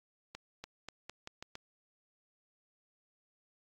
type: accelerating click train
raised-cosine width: 0.2 ms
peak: -26 dBFS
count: 7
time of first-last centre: 0.35-1.554 s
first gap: 290 ms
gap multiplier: 0.85
effects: AAC 64 kbps